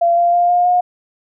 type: tone with pitch steps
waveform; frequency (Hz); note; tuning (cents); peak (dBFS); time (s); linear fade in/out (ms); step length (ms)
sine; 685 / 693 / 701 / 709.2 / 717.4; F5 / F5 / F5 / F5 / F5; -34 / -14 / +6 / +26 / +46; -10; 0.01-0.81; 10; 160
effects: none